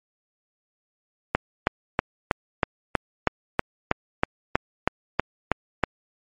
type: click train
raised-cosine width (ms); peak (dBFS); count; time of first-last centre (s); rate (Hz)
0.5; -3; 15; 1.35-5.837; 3.12
effects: MP3 48 kbps